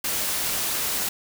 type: noise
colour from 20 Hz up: white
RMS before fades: -26 dBFS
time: 0.04-1.09 s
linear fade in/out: 5 ms
effects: none